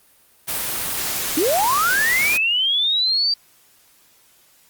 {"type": "noise", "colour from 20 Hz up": "white", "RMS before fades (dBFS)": -24, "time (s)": [0.47, 2.38], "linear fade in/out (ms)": 20}
{"type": "linear sweep", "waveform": "sine", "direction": "up", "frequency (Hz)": [276.8, 4698], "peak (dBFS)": -16, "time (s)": [1.37, 3.34], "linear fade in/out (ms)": 5}
{"effects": ["white hiss -55 dBFS RMS until 4.69 s", "Opus 32 kbps"]}